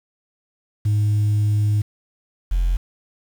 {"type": "tone pair in turn", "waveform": "sine", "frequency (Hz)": [104.7, 43.69], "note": ["G#2", "F1"], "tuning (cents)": [15, 1], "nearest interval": "octave + minor third", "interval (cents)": 1514, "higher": "first", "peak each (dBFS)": [-13, -14], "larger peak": "first", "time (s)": [[0.85, 1.82], [2.51, 2.77]], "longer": "first", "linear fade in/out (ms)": 10, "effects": ["tanh soft clip ceiling -14 dBFS", "7-bit"]}